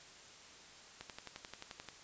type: click train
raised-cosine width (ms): 0.2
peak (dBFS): -28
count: 11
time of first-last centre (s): 1.01-1.887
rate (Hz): 11.4
effects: white hiss -56 dBFS RMS until 2.03 s + resampled to 16000 Hz